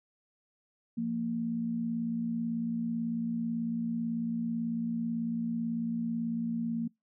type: tone pair together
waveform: sine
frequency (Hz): 173.58 / 231.7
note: F3 / A#3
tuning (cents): -10 / -10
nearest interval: perfect fourth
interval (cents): 500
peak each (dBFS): -38 / -30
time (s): 0.97-6.88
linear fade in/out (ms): 10
effects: noise-tail reverb RT60 0.2 s tail -26 dB re dry